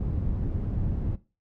white low-pass noise, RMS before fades -28 dBFS, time 0-1.16 s, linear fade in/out 10 ms, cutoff 110 Hz, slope 12 dB/octave, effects noise-tail reverb RT60 0.3 s tail -17 dB re dry

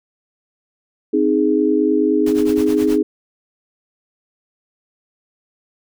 sine chord, Ab major, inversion first, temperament equal, 261.6 / 311.1 / 415.3 Hz, C4 / Eb4 / Ab4, 0 / 0 / 0 cents, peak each -19 / -16 / -17 dBFS, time 1.13-3.03 s, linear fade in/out 10 ms
pink noise with tremolo, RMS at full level -30 dBFS, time 2.26-2.98 s, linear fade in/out 5 ms, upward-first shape triangle, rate 9.5 Hz, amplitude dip 95%
effects none

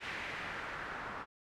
white noise with low-pass filter sweep, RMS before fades -42 dBFS, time 0-1.26 s, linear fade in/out 50 ms, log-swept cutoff 2300 to 1300 Hz, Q 2, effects none

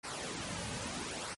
pink noise with flanger, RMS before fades -40 dBFS, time 0.03-1.35 s, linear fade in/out 20 ms, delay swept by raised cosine 0.28 to 2.98 ms, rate 0.76 Hz, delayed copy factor -0.6, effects high-pass 60 Hz 12 dB/octave + MP3 48 kbps

